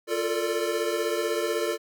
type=chord; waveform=square; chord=Bb major seventh; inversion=second; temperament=equal with one note detuned; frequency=349.2 / 440 / 456 / 587.3 Hz; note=F4 / A4 / Bb4 / D5; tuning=0 / 0 / -38 / 0 cents; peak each=-31 / -31 / -32 / -32 dBFS; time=0.07-1.78 s; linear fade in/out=50 ms; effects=none